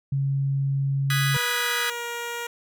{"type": "tone", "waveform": "sine", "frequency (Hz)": 137.7, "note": "C#3", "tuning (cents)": -11, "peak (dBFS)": -21, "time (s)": [0.12, 1.37], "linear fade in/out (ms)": 5}
{"type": "chord", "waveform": "25% pulse", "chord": "G# minor seventh", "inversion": "second", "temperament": "equal", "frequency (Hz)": [1244.5, 1480, 1661.2, 1975.5], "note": ["D#6", "F#6", "G#6", "B6"], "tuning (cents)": [0, 0, 0, 0], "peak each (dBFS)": [-27, -28, -25, -25], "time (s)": [1.1, 1.9], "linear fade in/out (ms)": 2}
{"type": "tone with pitch glide", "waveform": "10% pulse", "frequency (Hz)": [484.2, 472.9], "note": ["B4", "A#4"], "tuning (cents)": [-34, 25], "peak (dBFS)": -21, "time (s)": [1.34, 2.47], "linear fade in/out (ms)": 5, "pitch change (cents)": -41, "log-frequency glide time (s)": [1.49, 2.05]}
{"effects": []}